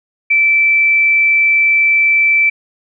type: tone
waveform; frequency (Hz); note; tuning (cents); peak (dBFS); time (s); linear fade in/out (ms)
sine; 2326; D7; -17; -8; 0.3-2.5; 10
effects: none